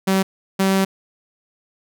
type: tone pair in turn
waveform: sawtooth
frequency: 191.6 / 192.55 Hz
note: G3 / G3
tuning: -39 / -31 cents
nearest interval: unison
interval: 8 cents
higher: second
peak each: -11 dBFS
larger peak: neither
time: 0.07-0.23 / 0.59-0.85 s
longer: second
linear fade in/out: 10 ms
effects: none